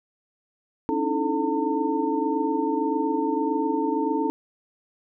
sine tone cluster, 272.5 / 299.5 / 321.2 / 436.4 / 905 Hz, C#4 / D4 / E4 / A4 / A5, -29 / +34 / -45 / -14 / +48 cents, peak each -28 dBFS, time 0.89-4.3 s, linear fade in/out 0 ms, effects none

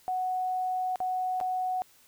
sine tone with dropouts, 740 Hz, F#5, in tune, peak -27 dBFS, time 0.08-1.82 s, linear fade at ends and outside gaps 0 ms, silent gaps 0.958-1.003 / 1.402-1.411 s, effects white hiss -60 dBFS RMS until 2.07 s

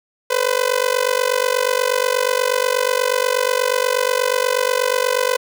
sawtooth tone with amplitude modulation, 504 Hz, B4, 35 cents sharp, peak -8 dBFS, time 0.3-5.37 s, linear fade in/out 10 ms, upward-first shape sine, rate 48.3 Hz, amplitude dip 95%, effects none

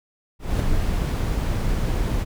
brown noise with ADSR envelope, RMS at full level -19 dBFS, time 0.39-2.25 s, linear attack 210 ms, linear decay 3 ms, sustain -3 dB, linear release 30 ms, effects none

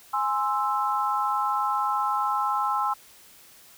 sine chord, Ab augmented, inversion none, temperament equal, 830.6 / 1046.5 / 1318.5 Hz, Ab5 / C6 / E6, 0 / 0 / 0 cents, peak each -27 dBFS, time 0.13-2.94 s, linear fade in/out 10 ms, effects white hiss -52 dBFS RMS until 3.77 s

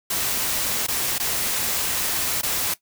white noise with dropouts, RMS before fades -24 dBFS, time 0.1-2.74 s, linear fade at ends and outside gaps 5 ms, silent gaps 0.867-0.883 / 1.183-1.198 / 2.414-2.431 s, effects noise-tail reverb RT60 0.1 s tail -17 dB re dry

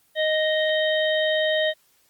harmonic tone, 622.3 Hz, D#5, in tune, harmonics 1 / 3 / 5 / 6, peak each -21 / -26 / -29 / -30 dBFS, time 0.15-1.74 s, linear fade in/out 50 ms, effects white hiss -62 dBFS RMS until 2.09 s + Opus 24 kbps

